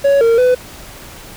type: tone with pitch steps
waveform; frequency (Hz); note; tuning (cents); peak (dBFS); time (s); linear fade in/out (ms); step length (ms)
triangle; 559 / 460.1 / 501; C#5 / A#4 / B4; +14 / -23 / +25; -6; 0.04-0.55; 10; 170
effects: pink hiss -35 dBFS RMS until 1.36 s